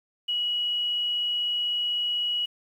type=tone with quantisation; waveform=sine; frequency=2916 Hz; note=F#7; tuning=26 cents flat; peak=-24 dBFS; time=0.28-2.46 s; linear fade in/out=10 ms; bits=9; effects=none